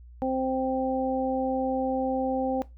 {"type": "harmonic tone", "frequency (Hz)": 261.6, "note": "C4", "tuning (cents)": 0, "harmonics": [1, 2, 3], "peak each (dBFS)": [-28, -29, -30], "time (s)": [0.22, 2.62], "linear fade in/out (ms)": 0, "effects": ["noise-tail reverb RT60 0.2 s tail -17 dB re dry", "added 60 Hz sine -45 dBFS peak until 2.77 s"]}